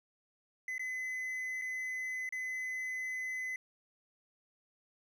triangle tone with dropouts, 2026 Hz, B6, 44 cents sharp, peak -34 dBFS, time 0.68-3.56 s, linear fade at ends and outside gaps 2 ms, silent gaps 0.781-0.794 / 1.615-1.619 / 2.291-2.324 s, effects none

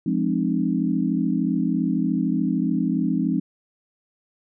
sine chord, F minor seventh, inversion none, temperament equal with one note detuned, 174.61 / 207.7 / 261.6 / 304.9 Hz, F3 / Ab3 / C4 / Eb4, 0 / 0 / 0 / -35 cents, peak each -25 / -25 / -24 / -26 dBFS, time 0.06-3.4 s, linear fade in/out 5 ms, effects none

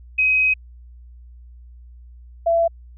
sine tone pair in turn, 2528 / 671.2 Hz, D#7 / E5, +27 / +31 cents, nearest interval octave + major seventh, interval 2296 cents, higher first, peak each -14 dBFS, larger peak neither, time 0.18-0.54 / 2.46-2.68 s, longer first, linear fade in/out 10 ms, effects added 60 Hz sine -40 dBFS peak until 2.97 s

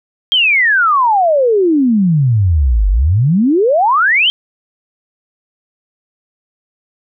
sine exponential two-way sweep, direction down then up, 3255 to 45.73 to 3255 Hz, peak -8 dBFS, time 0.32-4.3 s, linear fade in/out 0 ms, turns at 2.89 s, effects none

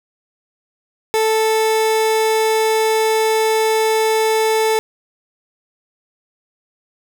30% pulse tone, 440 Hz, A4, in tune, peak -11 dBFS, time 1.14-4.79 s, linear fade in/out 0 ms, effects none

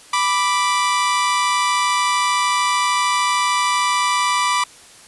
sawtooth tone pair together, 987.8 / 1174.7 Hz, B5 / D6, 0 / 0 cents, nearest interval minor third, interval 300 cents, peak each -15 dBFS, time 0.13-4.64 s, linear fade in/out 5 ms, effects white hiss -44 dBFS RMS until 5.07 s + resampled to 24000 Hz

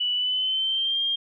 sine tone with pitch glide, 2960 to 3209 Hz, F#7 to G7, 0 to +40 cents, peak -22 dBFS, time 0-1.16 s, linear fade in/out 10 ms, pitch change +140 cents, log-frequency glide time 0.14-1.02 s, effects none

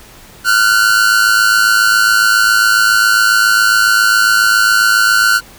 45% pulse tone pair together, 1392.7 / 1500 Hz, F6 / F#6, -5 / +23 cents, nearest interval minor second, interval 128 cents, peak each -11 dBFS, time 0.44-5.41 s, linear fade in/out 50 ms, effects pink hiss -39 dBFS RMS until 5.58 s

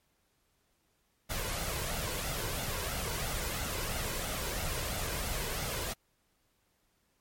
pink noise with flanger, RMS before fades -35 dBFS, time 1.29-5.94 s, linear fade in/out 20 ms, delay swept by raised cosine 1.4 to 2.03 ms, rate 3 Hz, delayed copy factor +0.5, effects pink hiss -74 dBFS RMS until 7.2 s + MP3 64 kbps

